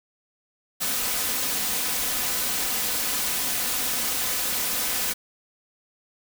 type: noise with comb filter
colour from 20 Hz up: white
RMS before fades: -26 dBFS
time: 0.8-5.14 s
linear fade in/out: 20 ms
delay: 4 ms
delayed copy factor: +0.5
effects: none